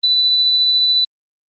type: tone with tremolo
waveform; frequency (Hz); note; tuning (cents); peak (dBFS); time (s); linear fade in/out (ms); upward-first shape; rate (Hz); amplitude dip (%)
sine; 3982; B7; +14; -10; 0.03-1.05; 10; triangle; 14; 25
effects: Opus 24 kbps